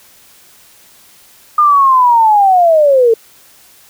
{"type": "linear sweep", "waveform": "sine", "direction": "down", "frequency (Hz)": [1221, 440], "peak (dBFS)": -5, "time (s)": [1.58, 3.14], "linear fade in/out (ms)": 5, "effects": ["white hiss -44 dBFS RMS until 3.89 s"]}